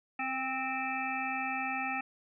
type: harmonic tone with a mistuned harmonic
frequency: 261.6 Hz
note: C4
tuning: in tune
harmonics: 1 / 3 / 5 / 7 / 9 / 10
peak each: -41 / -36 / -40 / -40 / -39 / -39 dBFS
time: 0.19-2.01 s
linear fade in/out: 5 ms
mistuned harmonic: 3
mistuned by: +17 cents
effects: none